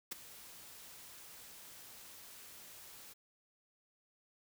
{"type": "noise with ADSR envelope", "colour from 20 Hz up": "white", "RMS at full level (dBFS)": -38, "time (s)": [0.11, 3.14], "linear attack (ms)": 11, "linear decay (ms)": 12, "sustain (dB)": -16, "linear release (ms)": 18, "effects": []}